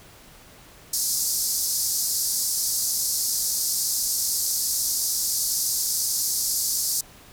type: band-pass noise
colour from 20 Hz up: pink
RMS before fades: -25 dBFS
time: 0.93-7.01 s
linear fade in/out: 5 ms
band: 4700 to 15000 Hz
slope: 48 dB/octave
effects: pink hiss -49 dBFS RMS until 7.32 s